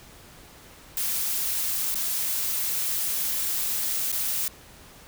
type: noise with dropouts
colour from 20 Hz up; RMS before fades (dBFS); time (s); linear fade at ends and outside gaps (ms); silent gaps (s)
blue; -27; 0.97-4.48; 1; 1.945-1.955 / 4.118-4.126
effects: pink hiss -49 dBFS RMS until 5.07 s